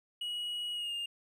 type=tone with pitch glide; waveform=triangle; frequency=2908 to 2819 Hz; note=F#7 to F7; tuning=-31 to +16 cents; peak=-33 dBFS; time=0.21-1.06 s; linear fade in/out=5 ms; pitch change=-53 cents; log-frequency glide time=0.73-0.94 s; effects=none